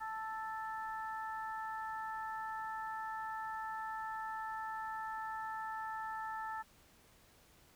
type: harmonic tone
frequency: 440 Hz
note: A4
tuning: in tune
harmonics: 2 / 3 / 4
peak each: -41 / -45 / -47 dBFS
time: 0-6.63 s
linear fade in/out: 20 ms
effects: pink hiss -65 dBFS RMS until 7.75 s